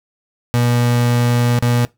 35% pulse tone with dropouts, 120.7 Hz, B2, 39 cents flat, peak -11 dBFS, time 0.54-1.85 s, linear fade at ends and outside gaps 0 ms, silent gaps 1.59-1.625 s, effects noise-tail reverb RT60 0.2 s tail -21 dB re dry

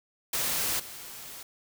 white noise with level steps, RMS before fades -29 / -43 dBFS, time 0.33-1.43 s, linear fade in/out 5 ms, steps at 0.79 s, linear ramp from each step 10 ms, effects none

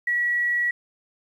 sine tone, 1929 Hz, B6, 41 cents flat, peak -20 dBFS, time 0.07-0.71 s, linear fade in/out 5 ms, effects 9-bit

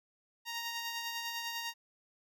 10% pulse tone with tremolo, 932.3 Hz, A#5, in tune, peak -27 dBFS, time 0.45-1.74 s, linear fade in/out 50 ms, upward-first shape sine, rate 10 Hz, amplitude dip 35%, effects none

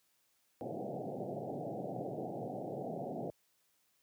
white band-pass noise, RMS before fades -41 dBFS, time 0.61-3.3 s, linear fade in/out 0 ms, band 110 to 770 Hz, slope 96 dB/octave, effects white hiss -75 dBFS RMS until 4.02 s + high-pass 60 Hz 12 dB/octave

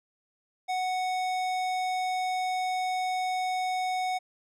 sine tone with tanh clipping, 740 Hz, F#5, in tune, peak -29 dBFS, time 0.68-4.19 s, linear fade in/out 20 ms, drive 18 dB, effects none

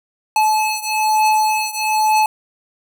square beating tone pair, 862 / 863.1 Hz, A5 / A5, -36 / -34 cents, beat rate 1.1 Hz, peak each -17 / -19 dBFS, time 0.36-2.26 s, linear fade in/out 2 ms, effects none

